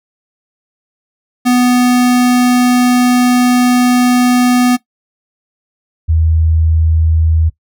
square / sine tone pair in turn, 247.5 / 80.43 Hz, B3 / E2, +4 / -42 cents, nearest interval octave + perfect fifth, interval 1946 cents, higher first, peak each -8 dBFS, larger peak neither, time 1.45-4.77 / 6.08-7.5 s, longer first, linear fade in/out 20 ms, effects noise-tail reverb RT60 0.1 s tail -17 dB re dry

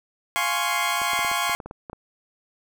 20% pulse chord, Db major seventh, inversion first, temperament equal, 698.5 / 830.6 / 1046.5 / 1108.7 Hz, F5 / Ab5 / C6 / Db6, 0 / 0 / 0 / 0 cents, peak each -24 / -24 / -22 / -22 dBFS, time 0.36-1.55 s, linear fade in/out 0 ms
clicks, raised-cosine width 1 ms, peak -22 dBFS, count 11, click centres 1.017 / 1.134 / 1.191 / 1.248 / 1.315 / 1.496 / 1.602 / 1.66 / 1.711 / 1.898 / 1.931 s
effects none

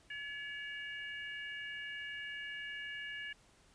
harmonic tone, 568 Hz, C#5, 42 cents sharp, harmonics 3 / 4 / 5, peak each -43 / -49 / -47 dBFS, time 0.1-3.33 s, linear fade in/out 5 ms, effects pink hiss -66 dBFS RMS until 3.74 s + resampled to 22050 Hz

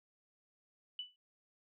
sine tone with exponential decay, 2975 Hz, F#7, 9 cents sharp, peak -36 dBFS, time 0.99-1.16 s, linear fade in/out 2 ms, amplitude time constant 35 ms, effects none

